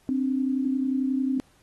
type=tone pair together; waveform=sine; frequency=261.6 / 292.8 Hz; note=C4 / D4; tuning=0 / -5 cents; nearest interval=major second; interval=195 cents; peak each=-23 / -30 dBFS; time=0.09-1.4 s; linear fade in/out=0 ms; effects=pink hiss -62 dBFS RMS until 1.62 s + AAC 32 kbps